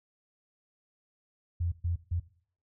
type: tone bursts at uneven times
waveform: sine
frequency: 86.2 Hz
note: F2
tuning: 22 cents flat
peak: -27 dBFS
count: 3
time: 1.6-1.72 / 1.84-1.96 / 2.11-2.2 s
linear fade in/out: 10 ms
effects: noise-tail reverb RT60 0.5 s tail -17 dB re dry